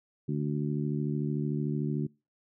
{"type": "harmonic tone", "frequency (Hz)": 73.42, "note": "D2", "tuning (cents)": 0, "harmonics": [2, 3, 4, 5], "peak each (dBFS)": [-30, -34, -36, -38], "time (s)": [0.28, 2.07], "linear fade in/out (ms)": 10, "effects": ["noise-tail reverb RT60 0.3 s tail -26 dB re dry"]}